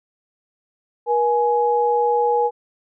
sine tone pair together, 478.8 / 837.4 Hz, A#4 / G#5, +46 / +14 cents, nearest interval minor seventh, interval 968 cents, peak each -18 dBFS, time 1.06-2.51 s, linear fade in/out 50 ms, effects none

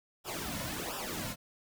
pink noise with flanger, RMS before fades -38 dBFS, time 0.24-1.36 s, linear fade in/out 50 ms, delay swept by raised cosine 0.46 to 2.56 ms, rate 1.4 Hz, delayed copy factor -0.8, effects none

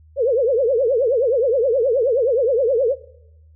sine tone with vibrato, 498.1 Hz, B4, 15 cents sharp, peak -14 dBFS, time 0.16-2.96 s, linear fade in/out 50 ms, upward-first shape triangle, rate 9.5 Hz, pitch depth 270 cents each way, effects noise-tail reverb RT60 0.9 s tail -21 dB re dry + added 78 Hz sine -46 dBFS peak until 3.55 s

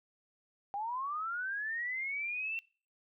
sine linear sweep, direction up, 784 to 2712 Hz, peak -34 dBFS, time 0.74-2.59 s, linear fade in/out 0 ms, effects noise-tail reverb RT60 0.4 s tail -24 dB re dry

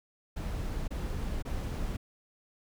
brown noise bursts, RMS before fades -34 dBFS, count 3, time 0.36-1.97 s, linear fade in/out 10 ms, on 520 ms, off 25 ms, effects none

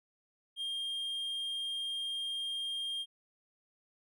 triangle tone, 3212 Hz, G7, 41 cents sharp, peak -33 dBFS, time 0.56-3.06 s, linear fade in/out 50 ms, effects none

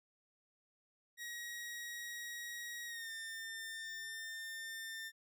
sawtooth tone with pitch glide, 1898 to 1799.8 Hz, A#6 to A6, +31 to +39 cents, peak -40 dBFS, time 1.17-5.12 s, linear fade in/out 50 ms, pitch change -92 cents, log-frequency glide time 2.86-3.11 s, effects none

